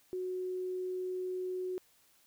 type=tone; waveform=sine; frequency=368 Hz; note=F#4; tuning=9 cents flat; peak=-34 dBFS; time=0.13-1.78 s; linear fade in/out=0 ms; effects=white hiss -67 dBFS RMS until 2.26 s